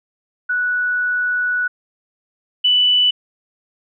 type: tone pair in turn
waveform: sine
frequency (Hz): 1475 / 2977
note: F#6 / F#7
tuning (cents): -6 / +10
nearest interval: octave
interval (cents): 1216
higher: second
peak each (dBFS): -16 / -11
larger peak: second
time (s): 0.49-1.68 / 2.64-3.11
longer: first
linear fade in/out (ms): 10
effects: none